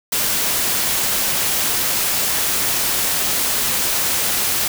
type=noise; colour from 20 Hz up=white; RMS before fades=-19 dBFS; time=0.12-4.68 s; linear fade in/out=5 ms; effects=none